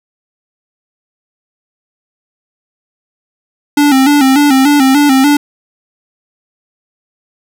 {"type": "tone with vibrato", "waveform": "square", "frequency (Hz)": 277.7, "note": "C#4", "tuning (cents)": 3, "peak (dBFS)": -6, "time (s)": [3.77, 5.37], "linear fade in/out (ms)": 5, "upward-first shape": "square", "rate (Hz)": 3.4, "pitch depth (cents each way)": 81, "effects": []}